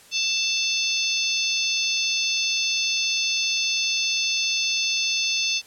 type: harmonic tone with a mistuned harmonic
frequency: 885 Hz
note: A5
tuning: 10 cents sharp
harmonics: 3 / 4 / 5 / 6 / 7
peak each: -26 / -27 / -28 / -29 / -29 dBFS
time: 0.11-5.62 s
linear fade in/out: 50 ms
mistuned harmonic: 6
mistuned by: -22 cents
effects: white hiss -50 dBFS RMS until 5.66 s + low-pass 11000 Hz 12 dB/octave